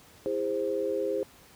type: chord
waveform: sine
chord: E augmented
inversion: none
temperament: equal with one note detuned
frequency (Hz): 329.6 / 406.5 / 523.3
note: E4 / G#4 / B#4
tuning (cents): 0 / -37 / 0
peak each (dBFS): -35 / -30 / -30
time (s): 0.26-1.23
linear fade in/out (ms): 0
effects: pink hiss -55 dBFS RMS until 1.55 s + high-pass 60 Hz 12 dB/octave